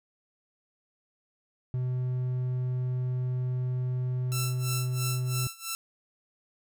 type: tone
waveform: triangle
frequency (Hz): 126.4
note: B2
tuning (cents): +41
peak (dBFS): -25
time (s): 1.74-5.47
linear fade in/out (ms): 0
type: tone with tremolo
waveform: 5% pulse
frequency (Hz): 1338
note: E6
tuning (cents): +25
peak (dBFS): -19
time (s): 4.32-5.75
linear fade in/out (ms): 0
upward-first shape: sine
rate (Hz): 3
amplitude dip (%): 90
effects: none